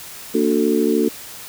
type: harmonic tone with a mistuned harmonic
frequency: 73.42 Hz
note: D2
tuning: in tune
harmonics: 3 / 4 / 5 / 6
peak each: -20 / -20 / -20 / -20 dBFS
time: 0.34-1.09 s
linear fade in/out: 10 ms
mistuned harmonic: 3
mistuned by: +75 cents
effects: white hiss -36 dBFS RMS until 1.48 s